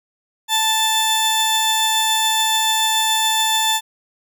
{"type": "tone pair together", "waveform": "sawtooth", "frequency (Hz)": [880, 3527], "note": ["A5", "A7"], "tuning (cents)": [0, 3], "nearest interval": "2 octaves", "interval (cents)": 2403, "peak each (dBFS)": -15, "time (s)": [0.48, 3.81], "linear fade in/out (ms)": 50, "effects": []}